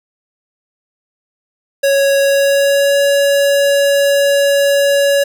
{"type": "tone with pitch glide", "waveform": "square", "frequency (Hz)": [554, 562.7], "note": ["C#5", "C#5"], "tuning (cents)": [-1, 26], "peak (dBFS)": -10, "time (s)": [1.83, 5.24], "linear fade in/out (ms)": 10, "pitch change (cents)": 27, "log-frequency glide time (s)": [2.21, 2.99], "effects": ["8-bit"]}